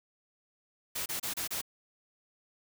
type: noise bursts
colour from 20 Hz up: white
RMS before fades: -35 dBFS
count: 5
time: 0.95-1.616 s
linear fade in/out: 10 ms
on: 110 ms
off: 29 ms
effects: none